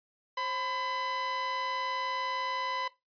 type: tone pair together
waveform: sawtooth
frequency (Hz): 533 / 1006.2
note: C5 / B5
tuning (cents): +32 / +32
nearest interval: major seventh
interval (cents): 1100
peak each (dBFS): -37 / -28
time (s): 0.37-2.88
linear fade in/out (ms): 5
effects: noise-tail reverb RT60 0.2 s tail -17 dB re dry + resampled to 11025 Hz